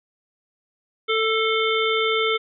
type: harmonic tone with a mistuned harmonic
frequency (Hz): 443.3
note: A4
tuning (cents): +13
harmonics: 1 / 3 / 5 / 7 / 8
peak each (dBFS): -22 / -25 / -25 / -28 / -28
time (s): 1.08-2.38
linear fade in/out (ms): 20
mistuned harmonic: 5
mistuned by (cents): -32
effects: none